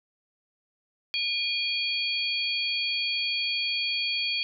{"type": "tone cluster", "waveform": "sine", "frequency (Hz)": [2434, 3281, 4484], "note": ["D#7", "G#7", "C#8"], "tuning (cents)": [-39, -22, 19], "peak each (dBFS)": -30, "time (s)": [1.14, 4.43], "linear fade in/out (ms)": 0, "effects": []}